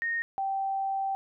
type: tone pair in turn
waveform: sine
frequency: 1852 / 778.7 Hz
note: A#6 / G5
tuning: -12 / -12 cents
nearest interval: octave + minor third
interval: 1500 cents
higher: first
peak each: -27 dBFS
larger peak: neither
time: 0.02-0.22 / 0.38-1.15 s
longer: second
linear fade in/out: 0 ms
effects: none